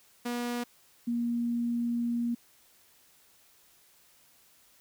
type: tone pair in turn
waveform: sawtooth / sine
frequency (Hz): 241.2 / 236.8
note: B3 / A#3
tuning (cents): -41 / +27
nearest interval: unison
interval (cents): 32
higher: first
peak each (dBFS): -27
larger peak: neither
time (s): 0.25-0.64 / 1.07-2.35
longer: second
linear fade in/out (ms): 10
effects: white hiss -62 dBFS RMS until 4.8 s